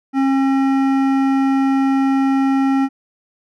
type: tone with hard clipping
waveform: sine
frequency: 270 Hz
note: C#4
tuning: 45 cents flat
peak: -15 dBFS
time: 0.13-2.89 s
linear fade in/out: 50 ms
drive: 13 dB
effects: none